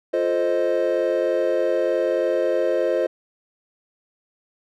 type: chord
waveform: triangle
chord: F dominant seventh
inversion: none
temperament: equal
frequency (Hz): 349.2 / 440 / 523.3 / 622.3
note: F4 / A4 / C5 / Eb5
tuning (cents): 0 / 0 / 0 / 0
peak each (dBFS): -23 / -25 / -20 / -22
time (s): 0.13-3.07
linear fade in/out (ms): 10
effects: none